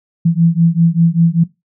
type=beating tone pair; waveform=sine; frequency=164.81 / 169.91 Hz; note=E3 / F3; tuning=0 / -47 cents; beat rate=5.1 Hz; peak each=-12 dBFS; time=0.25-1.44 s; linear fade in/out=10 ms; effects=noise-tail reverb RT60 0.2 s tail -18 dB re dry